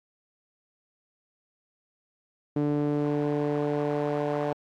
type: tone with band-pass filter sweep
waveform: sawtooth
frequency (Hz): 146.83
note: D3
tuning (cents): 0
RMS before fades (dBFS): -27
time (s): 2.56-4.53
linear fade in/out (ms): 5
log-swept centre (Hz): 320 to 590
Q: 1.8
effects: AAC 48 kbps